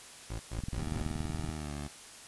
25% pulse tone bursts, 55.5 Hz, A1, 16 cents sharp, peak -32 dBFS, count 4, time 0.3-1.032 s, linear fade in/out 5 ms, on 93 ms, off 120 ms
click train, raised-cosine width 5 ms, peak -24 dBFS, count 20, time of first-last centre 0.59-1.49 s, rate 21.1 Hz
15% pulse tone with pitch glide, 77.8 to 72.59 Hz, D#2 to D2, 0 to -20 cents, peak -31 dBFS, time 0.78-1.88 s, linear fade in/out 10 ms, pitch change -120 cents, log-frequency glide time 1.55-1.71 s
effects white hiss -50 dBFS RMS until 2.27 s + resampled to 24000 Hz

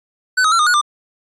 square tone with pitch steps, 1508 / 1263 / 1356 / 1225 / 1452 / 1191 Hz, F#6 / D#6 / E6 / D#6 / F#6 / D6, +32 / +26 / +49 / -27 / -33 / +24 cents, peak -12 dBFS, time 0.37-0.814 s, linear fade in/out 10 ms, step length 74 ms, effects resampled to 22050 Hz

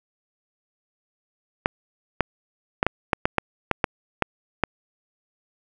clicks, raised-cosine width 0.5 ms, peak -3 dBFS, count 11, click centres 1.659 / 2.207 / 2.829 / 2.866 / 3.132 / 3.255 / 3.383 / 3.713 / 3.842 / 4.223 / 4.637 s, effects none

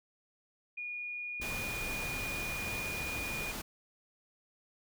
sine tone, 2442 Hz, D#7, 33 cents flat, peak -37 dBFS, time 0.77-3.52 s, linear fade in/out 10 ms
clicks, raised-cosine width 3 ms, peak -39 / -36 dBFS, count 2, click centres 1.4 / 1.597 s
pink noise, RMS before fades -40 dBFS, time 1.41-3.62 s, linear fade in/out 10 ms
effects none

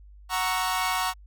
sawtooth chord, F# dominant seventh, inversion none, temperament equal, 740 / 932.3 / 1108.7 / 1318.5 Hz, F#5 / A#5 / C#6 / E6, 0 / 0 / 0 / 0 cents, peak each -26 / -26 / -25 / -31 dBFS, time 0.29-1.14 s, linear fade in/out 50 ms, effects added 50 Hz sine -46 dBFS peak until 1.26 s

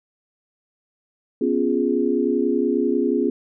sine chord, C# dominant seventh, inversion third, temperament equal, 246.9 / 277.2 / 349.2 / 415.3 Hz, B3 / C#4 / E#4 / G#4, 0 / 0 / 0 / 0 cents, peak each -23 dBFS, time 1.41-3.3 s, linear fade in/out 5 ms, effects none

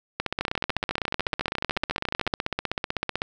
two click trains, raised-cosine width 0.3 ms, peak -10 / -9 dBFS, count 28 / 49, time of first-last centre 0.41-2.339 / 0.2-3.219 s, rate 14 / 15.9 Hz, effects none

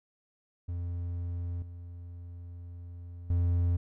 triangle tone with level steps, 87 Hz, F2, 6 cents flat, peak -30 / -39 / -22 dBFS, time 0.68-3.77 s, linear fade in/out 10 ms, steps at 1.62 / 3.3 s, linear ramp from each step 2 ms, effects none

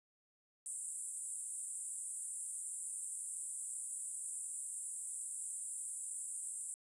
white band-pass noise, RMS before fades -44 dBFS, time 0.66-6.74 s, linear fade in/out 0 ms, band 7700 to 10000 Hz, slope 96 dB/octave, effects resampled to 24000 Hz

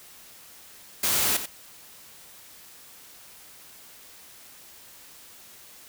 white noise with echo, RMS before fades -24 dBFS, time 1.03-1.37 s, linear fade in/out 5 ms, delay 90 ms, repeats 1, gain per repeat -10 dB, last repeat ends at 1.46 s, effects white hiss -49 dBFS RMS until 5.88 s

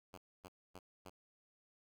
5% pulse tone bursts, 92.4 Hz, F#2, 2 cents flat, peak -39 dBFS, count 4, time 0.13-1.098 s, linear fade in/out 10 ms, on 47 ms, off 260 ms, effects none

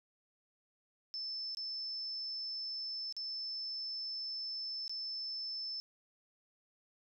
sine tone with dropouts, 5274 Hz, E8, in tune, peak -38 dBFS, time 1.14-5.8 s, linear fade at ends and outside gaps 0 ms, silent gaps 1.548-1.571 / 3.125-3.166 / 4.879-4.895 s, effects none

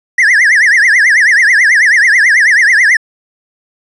triangle tone with vibrato, 1851 Hz, A#6, 13 cents flat, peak -3 dBFS, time 0.18-2.97 s, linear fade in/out 5 ms, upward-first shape triangle, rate 9.2 Hz, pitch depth 260 cents each way, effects resampled to 24000 Hz + 7-bit

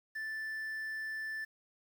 triangle tone with quantisation, 1760 Hz, A6, in tune, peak -35 dBFS, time 0.15-1.45 s, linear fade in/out 10 ms, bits 10, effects none

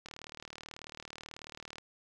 click train, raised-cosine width 0.2 ms, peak -27 dBFS, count 67, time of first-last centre 0.06-1.783 s, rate 38.3 Hz, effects none

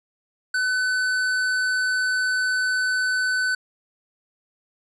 triangle tone with tanh clipping, 1508 Hz, F#6, 32 cents sharp, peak -22 dBFS, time 0.54-3.55 s, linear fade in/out 5 ms, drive 18 dB, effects resampled to 24000 Hz

